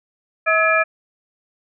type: tone cluster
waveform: sine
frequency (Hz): 644 / 1287 / 1691 / 2387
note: E5 / E6 / G#6 / D7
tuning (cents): -41 / -42 / +31 / +28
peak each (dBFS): -19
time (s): 0.46-0.84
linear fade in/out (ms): 20
effects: none